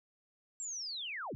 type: linear sweep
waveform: sine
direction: down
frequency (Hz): 7600 to 67.6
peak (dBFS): -38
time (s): 0.6-1.35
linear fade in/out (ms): 0
effects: none